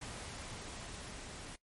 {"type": "noise with level ramp", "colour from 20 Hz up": "pink", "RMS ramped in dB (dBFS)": [-45, -48], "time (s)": [0.01, 1.56], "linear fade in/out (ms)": 10, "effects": ["noise-tail reverb RT60 0.1 s tail -18 dB re dry", "MP3 48 kbps"]}